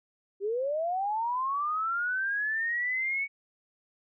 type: linear sweep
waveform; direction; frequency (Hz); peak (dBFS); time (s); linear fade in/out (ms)
sine; up; 382.2 to 2244; -27; 0.4-3.28; 50
effects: none